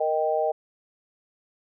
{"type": "chord", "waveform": "sine", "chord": "Eb major", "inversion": "second", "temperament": "equal", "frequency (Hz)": [466.2, 622.3, 784], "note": ["Bb4", "Eb5", "G5"], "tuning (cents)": [0, 0, 0], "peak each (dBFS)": [-27, -24, -27], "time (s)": [0, 0.52], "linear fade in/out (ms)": 10, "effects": []}